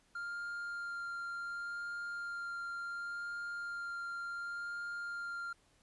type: tone with vibrato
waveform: triangle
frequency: 1396.9 Hz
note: F6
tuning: in tune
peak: -37 dBFS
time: 0.15-5.53 s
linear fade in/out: 5 ms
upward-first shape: sine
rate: 0.69 Hz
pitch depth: 9 cents each way
effects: pink hiss -70 dBFS RMS until 5.82 s + resampled to 24000 Hz